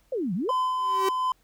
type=exponential two-way sweep; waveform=sine; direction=down then up; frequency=564 to 163 to 564 Hz; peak=-25 dBFS; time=0.12-0.51 s; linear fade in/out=5 ms; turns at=0.34 s
type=tone with tremolo; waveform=triangle; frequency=1020 Hz; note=C6; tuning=44 cents flat; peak=-20 dBFS; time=0.49-1.32 s; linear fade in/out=2 ms; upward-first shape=sine; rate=2.7 Hz; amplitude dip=30%
type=tone with exponential growth; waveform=45% pulse; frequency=383.5 Hz; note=G4; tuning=38 cents flat; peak=-21 dBFS; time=0.77-1.09 s; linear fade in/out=5 ms; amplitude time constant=69 ms
effects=added 42 Hz sine -66 dBFS peak until 1.43 s + pink hiss -66 dBFS RMS until 1.43 s